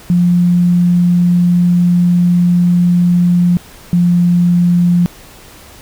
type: tone pair in turn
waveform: sine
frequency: 175.8 / 174.91 Hz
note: F3 / F3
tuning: +12 / +3 cents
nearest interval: unison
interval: 9 cents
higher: first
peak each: -7 dBFS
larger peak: neither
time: 0.1-3.57 / 3.93-5.06 s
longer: first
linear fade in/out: 0 ms
effects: pink hiss -38 dBFS RMS until 5.81 s